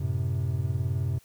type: chord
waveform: triangle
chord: F# diminished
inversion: none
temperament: equal with one note detuned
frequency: 92.5 / 110.96 / 130.81 Hz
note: F#2 / A2 / C3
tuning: 0 / +15 / 0 cents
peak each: -27 / -30 / -27 dBFS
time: 0-1.19 s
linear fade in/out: 10 ms
effects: white hiss -60 dBFS RMS until 1.24 s